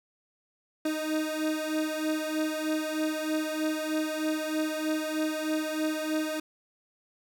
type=beating tone pair; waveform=30% pulse; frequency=309.6 / 312.8 Hz; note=D#4 / D#4; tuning=-9 / +9 cents; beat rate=3.2 Hz; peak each=-27 / -30 dBFS; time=0.85-6.4 s; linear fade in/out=5 ms; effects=none